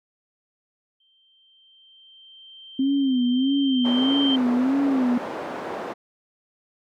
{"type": "tone with exponential growth", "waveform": "sine", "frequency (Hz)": 3136, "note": "G7", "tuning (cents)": 0, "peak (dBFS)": -21, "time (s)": [1, 4.36], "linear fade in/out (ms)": 5, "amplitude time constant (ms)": 730}
{"type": "tone with vibrato", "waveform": "sine", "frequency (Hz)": 261.6, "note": "C4", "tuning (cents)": 0, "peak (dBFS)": -18, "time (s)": [2.79, 5.18], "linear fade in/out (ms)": 5, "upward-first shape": "sine", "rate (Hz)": 1.6, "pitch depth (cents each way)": 120}
{"type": "band-pass noise", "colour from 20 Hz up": "white", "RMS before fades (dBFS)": -32, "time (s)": [3.84, 5.94], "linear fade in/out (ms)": 20, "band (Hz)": [270, 760], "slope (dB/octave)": 12}
{"effects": []}